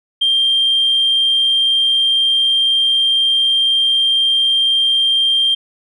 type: tone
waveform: sine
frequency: 3181 Hz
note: G7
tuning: 25 cents sharp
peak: -10 dBFS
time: 0.21-5.55 s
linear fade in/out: 10 ms
effects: tanh soft clip ceiling -7 dBFS